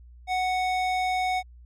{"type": "tone with band-pass filter", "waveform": "square", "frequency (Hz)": 740, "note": "F#5", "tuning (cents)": 0, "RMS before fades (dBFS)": -26, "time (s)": [0.27, 1.43], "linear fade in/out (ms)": 50, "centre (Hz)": 1600, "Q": 0.64, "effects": ["added 60 Hz sine -46 dBFS peak until 1.65 s"]}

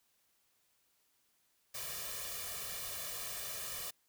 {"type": "noise with comb filter", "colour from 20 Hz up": "white", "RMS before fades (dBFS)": -42, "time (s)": [1.74, 3.91], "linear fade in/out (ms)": 10, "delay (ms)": 1.7, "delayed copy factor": 0.9, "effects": ["white hiss -75 dBFS RMS until 4.08 s"]}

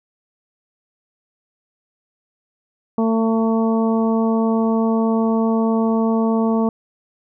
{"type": "harmonic tone", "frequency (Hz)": 224.6, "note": "A3", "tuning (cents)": 36, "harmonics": [1, 2, 3, 4, 5], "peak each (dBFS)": [-16, -22, -26, -28, -30], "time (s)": [2.98, 6.69], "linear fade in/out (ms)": 2, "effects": []}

